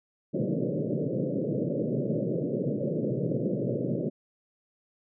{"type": "band-pass noise", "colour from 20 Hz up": "pink", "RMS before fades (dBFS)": -29, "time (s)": [0.33, 4.1], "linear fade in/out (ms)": 20, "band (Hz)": [120, 590], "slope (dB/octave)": 96, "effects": []}